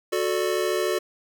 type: chord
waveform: square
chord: D major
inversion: first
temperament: just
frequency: 367.1 / 440.5 / 587.3 Hz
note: F#4 / A4 / D5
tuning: -14 / +2 / 0 cents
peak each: -26 / -28 / -29 dBFS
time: 0.12-0.99 s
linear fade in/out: 10 ms
effects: none